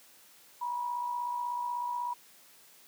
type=tone with amplitude modulation; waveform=sine; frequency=969 Hz; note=B5; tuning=33 cents flat; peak=-29 dBFS; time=0.61-2.14 s; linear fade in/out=10 ms; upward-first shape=sine; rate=56.3 Hz; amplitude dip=50%; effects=white hiss -58 dBFS RMS until 2.87 s + high-pass 150 Hz 12 dB/octave